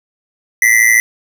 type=ring-modulated tone; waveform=square; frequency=1997 Hz; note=B6; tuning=19 cents sharp; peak=-5 dBFS; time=0.62-1 s; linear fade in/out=0 ms; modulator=56.4 Hz; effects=none